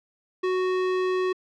square tone, 370 Hz, F#4, in tune, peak -23 dBFS, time 0.43-1.33 s, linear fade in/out 10 ms, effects low-pass 3000 Hz 12 dB/octave

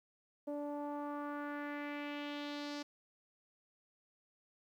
sawtooth tone with low-pass filter sweep, 291 Hz, D4, 16 cents flat, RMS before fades -42 dBFS, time 0.47-2.83 s, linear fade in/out 10 ms, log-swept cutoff 610 to 5200 Hz, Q 2.5, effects 12-bit

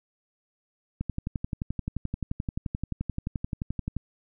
click train, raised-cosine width 5 ms, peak -17 dBFS, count 35, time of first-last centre 1.01-3.967 s, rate 11.5 Hz, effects none

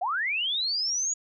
sine linear sweep, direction up, 659.3 to 6840 Hz, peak -25 dBFS, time 0.01-1.14 s, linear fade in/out 10 ms, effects none

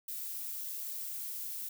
violet noise, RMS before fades -40 dBFS, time 0.08-1.69 s, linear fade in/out 5 ms, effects none

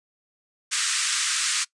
white band-pass noise, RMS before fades -25 dBFS, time 0.71-1.65 s, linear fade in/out 20 ms, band 1200 to 9000 Hz, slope 48 dB/octave, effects noise-tail reverb RT60 0.1 s tail -21 dB re dry + resampled to 24000 Hz

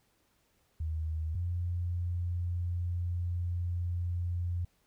sine tone pair in turn, 79.3 / 87.6 Hz, D#2 / F2, +33 / +6 cents, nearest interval major second, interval 173 cents, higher second, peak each -31 / -30 dBFS, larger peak second, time 0.8-1.35 / 1.35-4.65 s, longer second, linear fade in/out 5 ms, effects pink hiss -72 dBFS RMS until 4.86 s

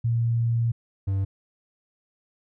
sine / triangle tone pair in turn, 116.54 / 97.29 Hz, A#2 / G2, 0 / -13 cents, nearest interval minor third, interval 313 cents, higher first, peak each -20 / -20 dBFS, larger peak neither, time 0.04-0.72 / 1.07-1.25 s, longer first, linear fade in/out 10 ms, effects none

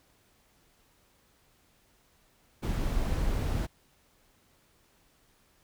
brown noise, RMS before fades -29 dBFS, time 2.62-3.67 s, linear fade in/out 20 ms, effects pink hiss -66 dBFS RMS until 5.63 s

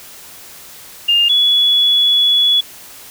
sine tone pair in turn, 2814 / 3395 Hz, F7 / G#7, +12 / +37 cents, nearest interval minor third, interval 325 cents, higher second, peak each -9 dBFS, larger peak neither, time 1.08-1.29 / 1.29-2.61 s, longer second, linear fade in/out 10 ms, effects white hiss -37 dBFS RMS until 3.1 s

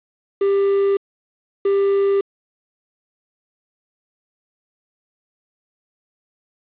triangle tone pair in turn, 396.3 / 396.3 Hz, G4 / G4, +19 / +19 cents, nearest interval unison, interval 0 cents, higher neither, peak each -12 dBFS, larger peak neither, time 0.41-0.97 / 1.65-2.21 s, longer neither, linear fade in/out 5 ms, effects resampled to 8000 Hz + 7-bit

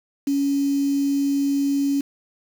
sine tone with quantisation, 279.6 Hz, C#4, 15 cents sharp, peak -18 dBFS, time 0.27-2.01 s, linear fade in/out 5 ms, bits 6, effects none

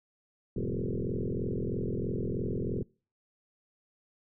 sine tone with frequency modulation, 119.7 Hz, A#2, 46 cents sharp, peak -29 dBFS, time 0.56-2.83 s, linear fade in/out 5 ms, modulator 43.1 Hz, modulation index 7.6, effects noise-tail reverb RT60 0.4 s tail -26 dB re dry

